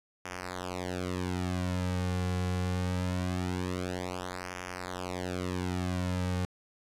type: tone with flanger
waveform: sawtooth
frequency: 90.8 Hz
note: F#2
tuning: 32 cents flat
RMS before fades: -33 dBFS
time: 0.25-6.45 s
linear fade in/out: 0 ms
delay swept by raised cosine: 0.24 to 3.24 ms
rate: 0.23 Hz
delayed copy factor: -0.95
effects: low-pass 10000 Hz 12 dB/octave